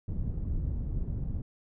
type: low-pass noise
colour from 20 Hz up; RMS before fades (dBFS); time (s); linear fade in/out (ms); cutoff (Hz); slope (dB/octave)
pink; -32; 0.08-1.42; 5; 140; 12
effects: none